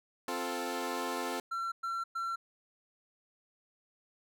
15% pulse chord, F major, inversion second, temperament equal, 261.6 / 349.2 / 440 Hz, C4 / F4 / A4, 0 / 0 / 0 cents, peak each -32 dBFS, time 0.28-1.4 s, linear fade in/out 2 ms
triangle tone bursts, 1356 Hz, E6, 49 cents sharp, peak -31 dBFS, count 3, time 1.51-2.36 s, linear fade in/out 10 ms, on 210 ms, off 110 ms
effects none

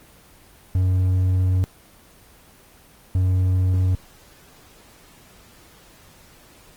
triangle tone pair in turn, 92.5 / 92.5 Hz, F#2 / F#2, 0 / 0 cents, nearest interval unison, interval 0 cents, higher neither, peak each -14 / -14 dBFS, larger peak neither, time 0.75-1.64 / 3.15-3.95 s, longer first, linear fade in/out 0 ms, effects pink hiss -50 dBFS RMS until 6.76 s + Opus 24 kbps

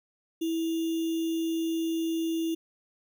sine tone with sample-and-hold, 327.9 Hz, E4, 9 cents flat, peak -26 dBFS, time 0.41-2.55 s, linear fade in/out 10 ms, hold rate 3150 Hz, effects none

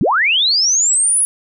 sine linear sweep, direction up, 116.54 to 10548 Hz, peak -11 dBFS, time 0.01-1.25 s, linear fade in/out 0 ms, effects none

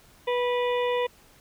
harmonic tone with a mistuned harmonic, 490.2 Hz, B4, 13 cents flat, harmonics 1 / 2 / 4 / 5 / 6 / 7, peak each -24 / -30 / -36 / -38 / -40 / -41 dBFS, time 0.27-1.07 s, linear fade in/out 10 ms, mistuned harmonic 7, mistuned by +39 cents, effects pink hiss -56 dBFS RMS until 1.4 s

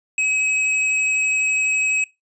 square tone, 2552 Hz, D#7, 43 cents sharp, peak -18 dBFS, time 0.18-2.04 s, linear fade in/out 2 ms, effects noise-tail reverb RT60 0.2 s tail -20 dB re dry + resampled to 22050 Hz

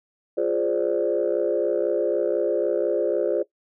sine chord, D half-diminished seventh, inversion first, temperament equal, 349.2 / 415.3 / 523.3 / 587.3 Hz, F4 / Ab4 / C5 / D5, 0 / 0 / 0 / 0 cents, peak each -25 dBFS, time 0.37-3.43 s, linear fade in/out 10 ms, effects noise-tail reverb RT60 0.1 s tail -19 dB re dry + tanh soft clip ceiling -12 dBFS

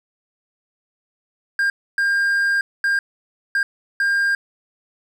triangle tone bursts at uneven times, 1604 Hz, G6, 39 cents sharp, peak -14 dBFS, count 5, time 1.59-1.7 / 1.98-2.61 / 2.84-2.99 / 3.55-3.63 / 4-4.35 s, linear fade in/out 2 ms, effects none

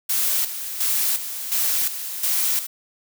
blue noise with tremolo, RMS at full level -21 dBFS, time 0.09-2.67 s, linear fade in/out 10 ms, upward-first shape square, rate 1.4 Hz, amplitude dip 65%, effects none

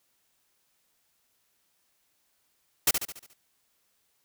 white noise with echo, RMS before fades -21 dBFS, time 2.87-2.91 s, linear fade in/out 5 ms, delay 71 ms, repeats 6, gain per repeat -6 dB, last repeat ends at 3.336 s, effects white hiss -72 dBFS RMS until 4.24 s

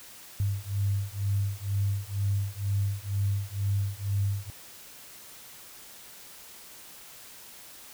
sine beating tone pair, 98.8 / 100.9 Hz, G2 / G#2, +14 / -49 cents, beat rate 2.1 Hz, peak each -29 dBFS, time 0.4-4.5 s, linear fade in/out 0 ms, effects white hiss -48 dBFS RMS until 7.93 s

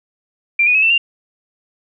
sine tone with pitch steps, 2371 / 2467 / 2568 / 2672 / 2781 Hz, D7 / D#7 / E7 / E7 / F7, +16 / -15 / -46 / +23 / -8 cents, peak -10 dBFS, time 0.59-0.98 s, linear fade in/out 5 ms, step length 78 ms, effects none

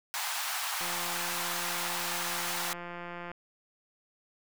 pink high-pass noise, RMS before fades -34 dBFS, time 0.14-2.73 s, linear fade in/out 0 ms, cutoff 740 Hz, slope 48 dB/octave
click train, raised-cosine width 0.5 ms, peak -26 dBFS, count 437, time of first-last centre 0.81-3.316 s, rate 174 Hz
effects none

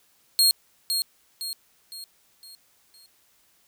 sawtooth tone with echo, 4256 Hz, C8, 29 cents sharp, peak -13 dBFS, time 0.39-0.51 s, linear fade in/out 0 ms, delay 510 ms, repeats 5, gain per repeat -7 dB, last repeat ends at 3.06 s, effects white hiss -63 dBFS RMS until 3.67 s

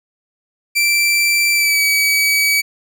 sawtooth tone with pitch glide, 2343 to 2279 Hz, D7 to C#7, -5 to +47 cents, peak -9 dBFS, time 0.75-2.62 s, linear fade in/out 20 ms, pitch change -48 cents, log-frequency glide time 1.53-1.82 s, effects none

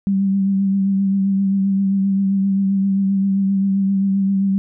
sine tone with vibrato, 195.2 Hz, G3, 7 cents flat, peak -14 dBFS, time 0.07-4.58 s, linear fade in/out 0 ms, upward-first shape triangle, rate 7.6 Hz, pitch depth 31 cents each way, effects none

